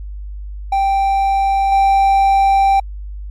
triangle tone with level steps, 784 Hz, G5, in tune, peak -10 / -7 dBFS, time 0.72-2.8 s, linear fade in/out 5 ms, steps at 1.72 s, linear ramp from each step 2 ms, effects added 50 Hz sine -25 dBFS peak until 3.3 s + MP3 64 kbps

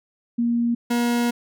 sine / 40% pulse tone pair in turn, 235.9 / 238.8 Hz, A#3 / A#3, +21 / +42 cents, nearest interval unison, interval 21 cents, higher second, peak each -18 dBFS, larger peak neither, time 0.38-0.75 / 0.9-1.31 s, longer second, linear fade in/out 10 ms, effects none

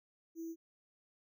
sine tone with sample-and-hold, 329.6 Hz, E4, in tune, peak -40 dBFS, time 0.35-0.56 s, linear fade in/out 50 ms, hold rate 6300 Hz, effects none

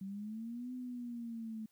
sine linear two-way sweep, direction up then down, 189.7 to 253.6 to 217.1 Hz, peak -40 dBFS, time 0.01-1.66 s, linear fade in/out 5 ms, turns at 0.73 s, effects white hiss -75 dBFS RMS until 1.71 s

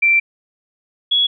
sine tone pair in turn, 2349 / 3359 Hz, D7 / G#7, 0 / +19 cents, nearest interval tritone, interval 619 cents, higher second, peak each -10 / -12 dBFS, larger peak first, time 0.02-0.2 / 1.11-1.27 s, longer first, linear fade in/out 10 ms, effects none

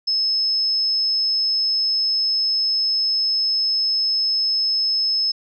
sine tone, 5200 Hz, E8, 24 cents flat, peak -17 dBFS, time 0.07-5.32 s, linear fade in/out 10 ms, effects none

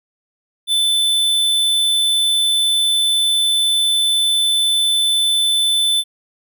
square tone, 3518 Hz, A7, 1 cent flat, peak -14 dBFS, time 0.67-6.04 s, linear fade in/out 50 ms, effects none

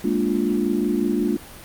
sine chord, Bb dominant seventh, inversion third, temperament equal with one note detuned, 207.7 / 233.1 / 293.7 / 351.3 Hz, Ab3 / Bb3 / D4 / F4, 0 / 0 / 0 / +10 cents, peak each -24 dBFS, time 0.04-1.37 s, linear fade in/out 5 ms, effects pink hiss -41 dBFS RMS until 1.64 s + Opus 48 kbps

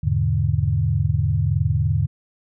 sine chord, E dominant seventh, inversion none, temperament equal, 82.41 / 103.83 / 123.47 / 146.83 Hz, E2 / G#2 / B2 / D3, 0 / 0 / 0 / 0 cents, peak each -23 / -21 / -25 / -22 dBFS, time 0.03-2.07 s, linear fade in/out 10 ms, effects none

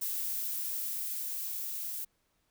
violet noise with level ramp, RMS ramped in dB -34 to -38 dBFS, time 0.01-2.05 s, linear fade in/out 10 ms, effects pink hiss -75 dBFS RMS until 2.5 s

